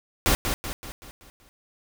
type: noise with echo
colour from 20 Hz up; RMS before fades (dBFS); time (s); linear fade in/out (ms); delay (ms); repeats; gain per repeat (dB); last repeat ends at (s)
pink; -20; 0.26-0.35; 0; 190; 6; -6; 1.49
effects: none